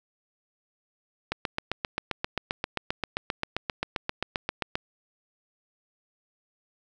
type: click train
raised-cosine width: 0.3 ms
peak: -11 dBFS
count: 27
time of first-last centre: 1.32-4.755 s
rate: 7.57 Hz
effects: none